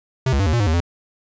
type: tone with pitch steps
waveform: square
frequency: 131 / 69.2 / 98.5 / 78 / 119 / 102.6 / 79.3 / 85.8 Hz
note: C3 / C#2 / G2 / D#2 / A#2 / G#2 / D#2 / F2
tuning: +2 / -2 / +9 / +5 / +36 / -21 / +33 / -30 cents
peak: -16 dBFS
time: 0.26-0.804 s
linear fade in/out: 5 ms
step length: 68 ms
effects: resampled to 16000 Hz

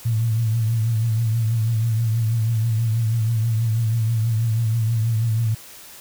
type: tone with vibrato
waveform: sine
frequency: 113 Hz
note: A2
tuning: 47 cents sharp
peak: -17 dBFS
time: 0.05-5.55 s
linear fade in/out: 10 ms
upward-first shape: triangle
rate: 6.2 Hz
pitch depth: 77 cents each way
effects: white hiss -42 dBFS RMS until 6 s

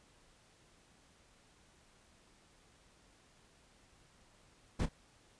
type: noise with echo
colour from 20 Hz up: brown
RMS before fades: -32 dBFS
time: 4.79-4.86 s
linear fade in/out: 10 ms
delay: 30 ms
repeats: 1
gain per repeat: -14 dB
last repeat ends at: 4.89 s
effects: pink hiss -66 dBFS RMS until 5.39 s + resampled to 22050 Hz

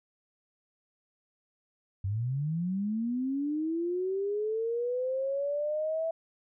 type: linear sweep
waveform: sine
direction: up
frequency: 92.5 to 659.3 Hz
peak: -28 dBFS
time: 2.04-6.11 s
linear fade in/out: 5 ms
effects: none

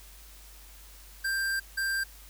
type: tone bursts at uneven times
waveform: square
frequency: 1581 Hz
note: G6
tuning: 14 cents sharp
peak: -28 dBFS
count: 2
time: 1.24-1.6 / 1.77-2.04 s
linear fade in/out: 10 ms
effects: added 50 Hz sine -50 dBFS peak until 2.29 s + white hiss -53 dBFS RMS until 2.29 s

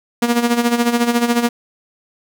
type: tone with tremolo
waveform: sawtooth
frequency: 237.7 Hz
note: A#3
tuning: 34 cents sharp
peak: -7 dBFS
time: 0.22-1.49 s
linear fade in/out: 5 ms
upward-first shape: sine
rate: 14 Hz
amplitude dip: 70%
effects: none

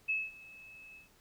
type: tone with ADSR envelope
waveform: sine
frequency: 2594 Hz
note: E7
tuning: 28 cents flat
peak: -28 dBFS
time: 0.08-1.09 s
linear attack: 18 ms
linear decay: 210 ms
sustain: -22 dB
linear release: 130 ms
effects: pink hiss -65 dBFS RMS until 1.2 s

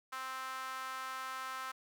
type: tone with high-pass filter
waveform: sawtooth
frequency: 261.6 Hz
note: C4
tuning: in tune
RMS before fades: -42 dBFS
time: 0.12-1.72 s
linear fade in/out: 10 ms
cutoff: 1200 Hz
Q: 3.8
effects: none

